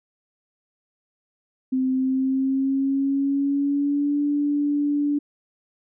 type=tone with pitch glide; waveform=sine; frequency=260 to 290.2 Hz; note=C4 to D4; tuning=-11 to -21 cents; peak=-19 dBFS; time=1.72-5.19 s; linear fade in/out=10 ms; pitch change=+190 cents; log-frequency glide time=1.92-4.21 s; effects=none